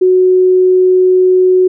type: tone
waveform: sine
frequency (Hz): 369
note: F#4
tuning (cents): -5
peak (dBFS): -5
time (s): 0.01-1.68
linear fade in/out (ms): 10
effects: none